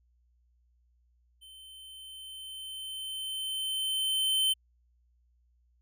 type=tone with level ramp; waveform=square; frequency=3082 Hz; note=G7; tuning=30 cents flat; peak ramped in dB=-50 to -24 dBFS; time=1.41-4.54 s; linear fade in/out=20 ms; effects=added 60 Hz sine -65 dBFS peak until 5.81 s